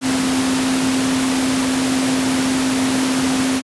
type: tone in noise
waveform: sine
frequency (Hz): 261.6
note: C4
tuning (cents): 0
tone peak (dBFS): -16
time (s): 0.01-3.62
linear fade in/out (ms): 50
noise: pink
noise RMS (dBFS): -21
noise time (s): 0.01-3.62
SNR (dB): +2
effects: high-pass 150 Hz 12 dB/octave + resampled to 24000 Hz